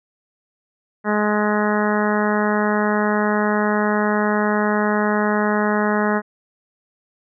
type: harmonic tone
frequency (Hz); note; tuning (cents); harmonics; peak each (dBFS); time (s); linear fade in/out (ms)
210; G#3; +19; 1 / 2 / 3 / 4 / 5 / 6 / 7 / 8 / 9; -20 / -23 / -25 / -26 / -27 / -28 / -28 / -29 / -30; 1.04-6.22; 50
effects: none